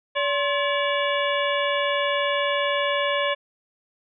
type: harmonic tone with a mistuned harmonic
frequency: 572 Hz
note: D5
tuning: 46 cents flat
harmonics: 1 / 2 / 3 / 4 / 5 / 6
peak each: -24 / -27 / -29 / -30 / -31 / -32 dBFS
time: 0.15-3.35 s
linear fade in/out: 20 ms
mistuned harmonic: 2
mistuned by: -130 cents
effects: none